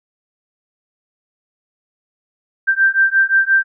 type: beating tone pair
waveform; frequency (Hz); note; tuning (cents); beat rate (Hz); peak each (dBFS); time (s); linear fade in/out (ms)
sine; 1568 / 1573.7; G6 / G6; 0 / +6; 5.7; -14; 2.67-3.64; 20
effects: none